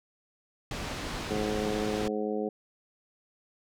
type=low-pass noise; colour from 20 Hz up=pink; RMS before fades=-36 dBFS; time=0.71-2.08 s; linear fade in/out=2 ms; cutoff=5600 Hz; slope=12 dB/octave
type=harmonic tone; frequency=106.1 Hz; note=G#2; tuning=38 cents sharp; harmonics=2 / 3 / 4 / 5 / 6 / 7; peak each=-34 / -36 / -32 / -36 / -48 / -40 dBFS; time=1.3-2.49 s; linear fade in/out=5 ms
effects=none